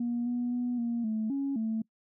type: tone with pitch steps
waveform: sine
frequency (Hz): 238.7 / 243.1 / 244.8 / 235.1 / 218.5 / 276.5 / 221.9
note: A#3 / B3 / B3 / A#3 / A3 / C#4 / A3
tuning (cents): +41 / -27 / -15 / +15 / -12 / -4 / +15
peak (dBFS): -27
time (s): 0-1.82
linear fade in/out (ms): 5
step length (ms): 260
effects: noise-tail reverb RT60 0.1 s tail -24 dB re dry + tanh soft clip ceiling -24 dBFS